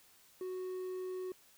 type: tone with quantisation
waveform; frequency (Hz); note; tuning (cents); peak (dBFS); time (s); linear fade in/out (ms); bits
triangle; 369.6; F#4; -2; -36; 0.41-1.32; 2; 11
effects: white hiss -64 dBFS RMS until 1.57 s